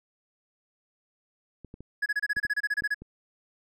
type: clicks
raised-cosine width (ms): 3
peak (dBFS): -30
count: 7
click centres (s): 1.647 / 1.741 / 1.806 / 2.368 / 2.451 / 2.822 / 3.02
type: tone bursts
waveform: triangle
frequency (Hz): 1682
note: G#6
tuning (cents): +22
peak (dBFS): -22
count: 14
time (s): 2.02-2.945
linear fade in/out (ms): 10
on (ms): 41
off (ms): 27
effects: none